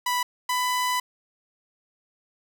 sawtooth tone pair in turn, 987.8 / 997.5 Hz, B5 / B5, 0 / +17 cents, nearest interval unison, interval 17 cents, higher second, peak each -19 dBFS, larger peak neither, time 0.06-0.23 / 0.49-1 s, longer second, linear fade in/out 5 ms, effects none

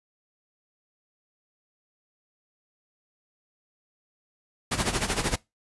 pink noise with tremolo, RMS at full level -24 dBFS, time 4.71-5.36 s, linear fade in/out 10 ms, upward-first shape sine, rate 13 Hz, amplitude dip 75%, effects noise-tail reverb RT60 0.2 s tail -22 dB re dry + resampled to 24000 Hz

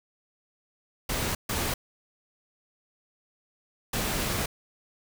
pink noise bursts at uneven times, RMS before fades -29 dBFS, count 3, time 1.09-1.35 / 1.49-1.74 / 3.93-4.46 s, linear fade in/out 5 ms, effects none

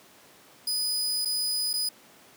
sawtooth tone with dropouts, 4978 Hz, D#8, in tune, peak -23 dBFS, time 0.67-1.89 s, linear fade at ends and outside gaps 5 ms, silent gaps 1.25-1.255 / 1.732-1.737 s, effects pink hiss -54 dBFS RMS until 2.36 s + high-pass 200 Hz 12 dB/octave

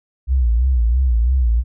sine tone with vibrato, 61 Hz, B1, 21 cents flat, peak -12 dBFS, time 0.27-1.64 s, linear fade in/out 50 ms, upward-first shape sine, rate 3 Hz, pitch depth 140 cents each way, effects none

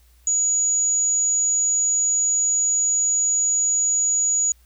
sine tone, 6830 Hz, G#8, 48 cents sharp, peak -17 dBFS, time 0.27-4.52 s, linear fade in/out 2 ms, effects added 60 Hz sine -52 dBFS peak until 4.65 s + white hiss -61 dBFS RMS until 4.65 s

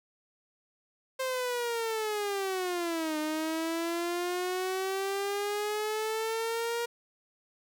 sawtooth linear two-way sweep, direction down then up, 527 to 304.8 to 473.4 Hz, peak -26 dBFS, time 1.19-6.86 s, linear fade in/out 10 ms, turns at 3.18 s, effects none

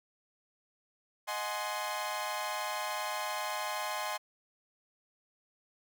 sawtooth chord, Ab dominant seventh, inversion second, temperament equal with one note detuned, 622.3 / 740 / 839.8 / 1046.5 Hz, Eb5 / Gb5 / Ab5 / C6, 0 / 0 / +19 / 0 cents, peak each -37 / -38 / -35 / -34 dBFS, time 1.27-4.18 s, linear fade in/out 20 ms, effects none

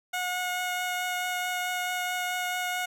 15% pulse tone with vibrato, 725 Hz, F#5, 35 cents flat, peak -22 dBFS, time 0.13-2.86 s, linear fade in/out 10 ms, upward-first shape triangle, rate 4.6 Hz, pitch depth 9 cents each way, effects none

